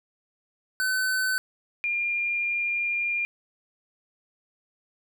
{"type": "tone pair in turn", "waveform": ["square", "sine"], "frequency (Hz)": [1518, 2404], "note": ["F#6", "D7"], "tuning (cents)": [44, 40], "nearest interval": "minor sixth", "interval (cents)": 796, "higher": "second", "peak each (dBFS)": [-24, -24], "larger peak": "neither", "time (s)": [[0.8, 1.38], [1.84, 3.25]], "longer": "second", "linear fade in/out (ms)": 0, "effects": []}